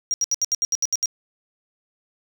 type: tone bursts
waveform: triangle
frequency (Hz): 5700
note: F8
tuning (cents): +34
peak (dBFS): -17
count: 10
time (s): 0.11-1.058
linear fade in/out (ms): 0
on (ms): 30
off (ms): 72
effects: 9-bit